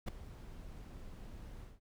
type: noise with ADSR envelope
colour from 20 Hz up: brown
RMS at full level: -31 dBFS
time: 0.06-1.8 s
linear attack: 24 ms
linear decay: 4 ms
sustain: -18 dB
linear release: 170 ms
effects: none